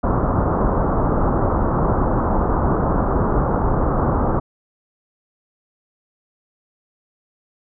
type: low-pass noise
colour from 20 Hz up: pink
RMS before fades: -18 dBFS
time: 0.03-4.4 s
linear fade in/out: 10 ms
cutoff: 1300 Hz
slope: 48 dB/octave
effects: none